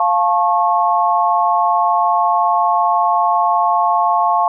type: chord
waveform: sine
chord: F augmented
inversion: none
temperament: just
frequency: 698.5 / 873.1 / 1091.3 Hz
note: F5 / A5 / C#6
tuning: 0 / -14 / -27 cents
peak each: -16 dBFS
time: 0-4.48 s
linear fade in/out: 2 ms
effects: none